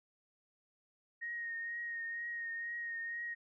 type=tone with vibrato; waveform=sine; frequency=1864.7 Hz; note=A#6; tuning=in tune; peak=-38 dBFS; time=1.21-3.35 s; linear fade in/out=20 ms; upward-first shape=triangle; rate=2.1 Hz; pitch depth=27 cents each way; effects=none